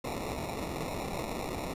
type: noise with sample-and-hold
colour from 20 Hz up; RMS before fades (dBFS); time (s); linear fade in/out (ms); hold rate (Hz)
violet; -36; 0.04-1.74; 5; 1575
effects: resampled to 32000 Hz